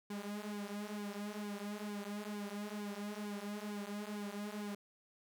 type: tone with flanger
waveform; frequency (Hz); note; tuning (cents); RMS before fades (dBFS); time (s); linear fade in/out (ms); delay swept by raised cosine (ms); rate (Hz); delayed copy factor
sawtooth; 206.3; G#3; -11; -43; 0.1-4.75; 5; 1.5 to 7.1; 2.2; -0.85
effects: none